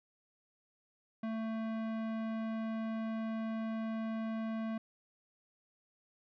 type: tone with tanh clipping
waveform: sine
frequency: 222.7 Hz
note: A3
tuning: 21 cents sharp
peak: -37 dBFS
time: 1.23-4.78 s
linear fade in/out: 5 ms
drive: 18 dB
effects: none